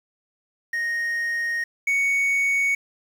triangle tone pair in turn, 1863 / 2228 Hz, A#6 / C#7, -2 / +8 cents, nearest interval minor third, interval 310 cents, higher second, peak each -21 / -17 dBFS, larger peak second, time 0.73-1.64 / 1.87-2.75 s, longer first, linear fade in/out 5 ms, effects 8-bit

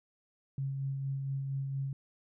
sine tone with tremolo, 136.5 Hz, C#3, 26 cents flat, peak -31 dBFS, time 0.58-1.93 s, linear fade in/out 2 ms, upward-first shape sine, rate 4.3 Hz, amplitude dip 30%, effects none

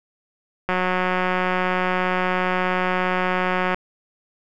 click train, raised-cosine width 0.5 ms, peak -7 dBFS, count 560, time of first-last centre 0.69-3.745 s, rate 183 Hz, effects none

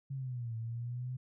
sine exponential two-way sweep, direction down then up, 138.59 to 112.4 to 128.5 Hz, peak -36 dBFS, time 0.1-1.17 s, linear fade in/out 10 ms, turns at 0.56 s, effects none

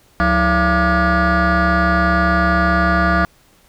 sine tone with frequency modulation, 682 Hz, F5, 41 cents flat, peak -9 dBFS, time 0.2-3.25 s, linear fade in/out 0 ms, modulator 251 Hz, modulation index 3.7, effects tanh soft clip ceiling -11 dBFS + pink hiss -53 dBFS RMS until 3.68 s

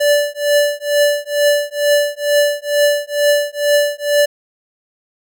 square tone with tremolo, 583 Hz, D5, 13 cents flat, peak -9 dBFS, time 0-4.26 s, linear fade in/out 10 ms, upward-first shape triangle, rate 2.2 Hz, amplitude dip 100%, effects none

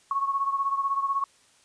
sine beating tone pair, 1100 / 1116 Hz, C#6 / C#6, -14 / +11 cents, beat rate 16 Hz, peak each -25 / -30 dBFS, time 0.11-1.24 s, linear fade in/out 2 ms, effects white hiss -60 dBFS RMS until 1.64 s + resampled to 22050 Hz

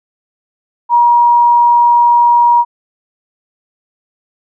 sine tone, 953 Hz, A#5, 38 cents sharp, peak -5 dBFS, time 0.89-2.65 s, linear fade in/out 50 ms, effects none

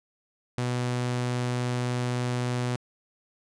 sawtooth tone, 123.47 Hz, B2, in tune, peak -22 dBFS, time 0.58-2.76 s, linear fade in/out 0 ms, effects resampled to 22050 Hz

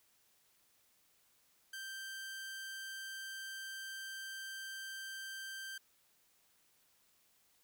sawtooth tone, 1568 Hz, G6, in tune, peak -40 dBFS, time 1.73-5.78 s, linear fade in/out 5 ms, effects white hiss -72 dBFS RMS until 7.63 s

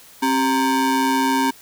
square ring-modulated tone, 329.6 Hz, E4, in tune, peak -14 dBFS, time 0.22-1.51 s, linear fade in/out 10 ms, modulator 597 Hz, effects white hiss -46 dBFS RMS until 1.61 s

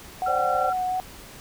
sine tone with vibrato, 740 Hz, F#5, in tune, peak -23 dBFS, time 0.22-1 s, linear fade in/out 0 ms, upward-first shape triangle, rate 2.8 Hz, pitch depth 15 cents each way
sine tone, 1363 Hz, F6, 43 cents flat, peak -27 dBFS, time 0.26-0.73 s, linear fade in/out 5 ms
sine chord, C suspended second, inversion none, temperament equal with one note detuned, 523.3 / 587.3 / 774.5 Hz, C5 / D5 / G5, 0 / 0 / -21 cents, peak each -29 dBFS, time 0.27-0.7 s, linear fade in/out 10 ms
effects pink hiss -44 dBFS RMS until 1.4 s

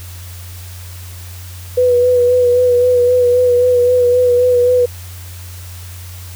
sine tone with vibrato, 493.2 Hz, B4, 2 cents flat, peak -8 dBFS, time 1.77-4.86 s, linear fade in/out 10 ms, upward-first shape sine, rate 3.8 Hz, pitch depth 26 cents each way, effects added 89 Hz sine -29 dBFS peak until 6.35 s + white hiss -37 dBFS RMS until 6.35 s

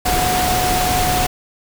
sine tone in noise, 730 Hz, F#5, 24 cents flat, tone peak -18 dBFS, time 0.05-1.27 s, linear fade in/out 10 ms, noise pink, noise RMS -19 dBFS, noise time 0.05-1.27 s, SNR -2 dB, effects none

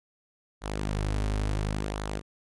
sawtooth tone with flanger, 51.5 Hz, G#1, 14 cents flat, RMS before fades -30 dBFS, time 0.61-2.22 s, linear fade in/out 50 ms, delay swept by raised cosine 0.37 to 6.17 ms, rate 0.71 Hz, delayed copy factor -0.5, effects resampled to 24000 Hz

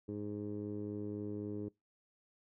15% pulse tone with low-pass filter, 103.83 Hz, G#2, in tune, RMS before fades -41 dBFS, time 0.08-1.69 s, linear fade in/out 10 ms, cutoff 390 Hz, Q 2.7, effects noise-tail reverb RT60 0.2 s tail -24 dB re dry

